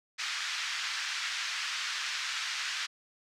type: band-pass noise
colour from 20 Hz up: pink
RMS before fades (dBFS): -35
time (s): 0.18-2.87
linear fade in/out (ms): 20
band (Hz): 1400 to 6000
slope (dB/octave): 24
effects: none